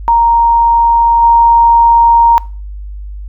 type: tone with level steps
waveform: sine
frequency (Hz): 932.3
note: A#5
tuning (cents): 0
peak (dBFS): -5 / -3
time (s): 0.08-2.38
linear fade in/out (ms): 0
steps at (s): 1.22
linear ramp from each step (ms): 10
effects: noise-tail reverb RT60 0.4 s tail -23 dB re dry + added 50 Hz sine -22 dBFS peak until 3.28 s